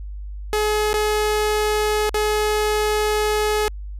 sawtooth tone with dropouts, 424 Hz, G#4, 36 cents sharp, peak -14 dBFS, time 0.53-3.68 s, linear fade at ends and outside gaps 0 ms, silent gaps 0.93-0.94 / 2.093-2.143 s, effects added 50 Hz sine -29 dBFS peak until 3.99 s + resampled to 32000 Hz

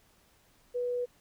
sine tone, 490 Hz, B4, 14 cents flat, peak -29 dBFS, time 0.74-1.06 s, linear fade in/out 20 ms, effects pink hiss -65 dBFS RMS until 1.2 s

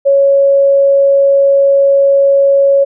sine tone, 554.4 Hz, C#5, in tune, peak -5 dBFS, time 0.05-2.85 s, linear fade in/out 20 ms, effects none

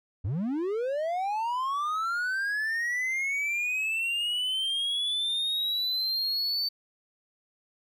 triangle linear sweep, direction up, 80 to 4561 Hz, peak -25 dBFS, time 0.24-6.69 s, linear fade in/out 10 ms, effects none

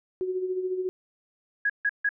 sine tone with tremolo, 370 Hz, F#4, in tune, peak -24 dBFS, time 0.21-0.89 s, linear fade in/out 0 ms, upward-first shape sine, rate 14 Hz, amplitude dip 55%
sine tone bursts, 1661.2 Hz, G#6, in tune, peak -21 dBFS, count 3, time 1.65-2.091 s, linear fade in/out 5 ms, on 47 ms, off 150 ms
effects none

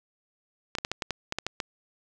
clicks, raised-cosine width 0.2 ms, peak -12 dBFS, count 10, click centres 0.752 / 0.785 / 0.849 / 0.916 / 1.022 / 1.107 / 1.324 / 1.386 / 1.466 / 1.602 s, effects none

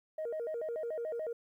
sine tone with vibrato, 542 Hz, C#5, 39 cents flat, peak -33 dBFS, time 0.18-1.33 s, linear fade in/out 5 ms, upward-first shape square, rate 6.9 Hz, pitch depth 250 cents each way, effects tanh soft clip ceiling -32 dBFS + 12-bit

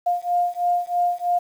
sine beating tone pair, 704 / 707.1 Hz, F5 / F5, +14 / +21 cents, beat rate 3.1 Hz, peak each -22 dBFS, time 0.06-1.39 s, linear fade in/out 10 ms, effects 8-bit

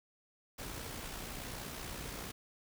pink noise with amplitude modulation, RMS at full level -42 dBFS, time 0.58-2.32 s, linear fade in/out 10 ms, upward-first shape sine, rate 61 Hz, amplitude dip 40%, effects none

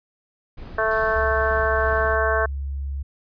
brown noise with tremolo, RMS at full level -35 dBFS, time 0.57-2.16 s, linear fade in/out 10 ms, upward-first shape sine, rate 2.4 Hz, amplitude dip 35%
harmonic tone, 220 Hz, A3, in tune, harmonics 2 / 3 / 4 / 5 / 6 / 7 / 8, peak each -26 / -23 / -33 / -25 / -32 / -24 / -31 dBFS, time 0.78-2.46 s, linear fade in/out 5 ms
violet noise with exponential decay, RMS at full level -32 dBFS, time 0.91-2.43 s, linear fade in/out 2 ms, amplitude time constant 330 ms
sine tone, 69.1 Hz, C#2, 5 cents flat, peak -25 dBFS, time 1.15-3.03 s, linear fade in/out 10 ms
effects resampled to 11025 Hz

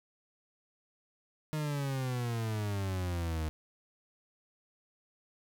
40% pulse exponential sweep, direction down, 155.56 to 77 Hz, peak -31 dBFS, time 1.53-3.49 s, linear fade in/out 0 ms, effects none

